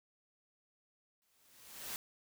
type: noise with exponential growth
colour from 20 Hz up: white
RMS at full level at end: -40 dBFS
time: 1.22-1.96 s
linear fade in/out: 0 ms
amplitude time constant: 160 ms
effects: none